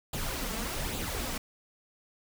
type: noise with flanger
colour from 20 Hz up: pink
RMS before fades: -34 dBFS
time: 0.13-1.38 s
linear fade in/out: 5 ms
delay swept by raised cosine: 0.26 to 4.56 ms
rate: 1.2 Hz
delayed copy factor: +0.6
effects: none